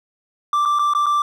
triangle tone with dropouts, 1174.7 Hz, D6, in tune, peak -13 dBFS, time 0.53-1.22 s, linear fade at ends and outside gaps 2 ms, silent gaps 0.653-0.657 / 0.788-0.793 / 0.936-0.949 / 1.06-1.065 s, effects none

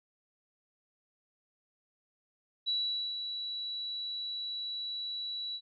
sine tone with ADSR envelope, 3927 Hz, B7, 11 cents flat, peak -28 dBFS, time 2.66-5.61 s, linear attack 24 ms, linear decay 460 ms, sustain -7 dB, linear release 60 ms, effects none

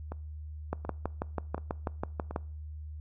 two click trains, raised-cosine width 1 ms, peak -24 / -17 dBFS, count 4 / 11, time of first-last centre 0.12-2.31 / 0.73-2.361 s, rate 1.37 / 6.13 Hz, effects noise-tail reverb RT60 0.5 s tail -23 dB re dry + added 76 Hz sine -39 dBFS peak until 3 s

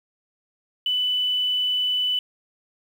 sine tone with quantisation, 2990 Hz, F#7, 17 cents sharp, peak -20 dBFS, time 0.86-2.19 s, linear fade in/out 2 ms, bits 8, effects none

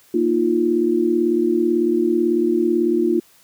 sine chord, Bb suspended fourth, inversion none, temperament equal, 233.1 / 311.1 / 349.2 Hz, Bb3 / Eb4 / F4, 0 / 0 / 0 cents, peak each -22 / -21 / -17 dBFS, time 0.14-3.2 s, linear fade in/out 5 ms, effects white hiss -53 dBFS RMS until 3.43 s

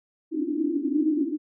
pink band-pass noise, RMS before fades -25 dBFS, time 0.31-1.38 s, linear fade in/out 50 ms, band 280 to 330 Hz, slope 96 dB/octave, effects none

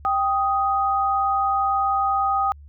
sine tone pair together, 786.2 / 1248 Hz, G5 / D#6, +5 / +5 cents, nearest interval minor sixth, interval 800 cents, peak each -21 dBFS, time 0.05-2.52 s, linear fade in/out 0 ms, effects added 72 Hz sine -41 dBFS peak until 2.68 s

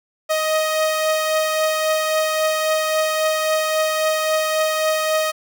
sawtooth beating tone pair, 626 / 629.7 Hz, D#5 / D#5, +10 / +21 cents, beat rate 3.7 Hz, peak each -14 / -23 dBFS, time 0.29-5.32 s, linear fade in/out 20 ms, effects none

